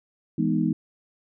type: chord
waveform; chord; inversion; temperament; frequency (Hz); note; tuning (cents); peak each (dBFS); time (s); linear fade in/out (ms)
sine; E major seventh; none; equal; 164.81 / 207.7 / 246.9 / 311.1; E3 / G#3 / B3 / D#4; 0 / 0 / 0 / 0; -26; 0.38-0.73; 5
effects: none